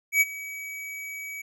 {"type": "tone with ADSR envelope", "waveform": "square", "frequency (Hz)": 2274, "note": "C#7", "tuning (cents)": 44, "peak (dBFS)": -16, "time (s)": [0.12, 1.42], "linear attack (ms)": 90, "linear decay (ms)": 32, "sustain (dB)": -19, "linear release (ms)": 9, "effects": []}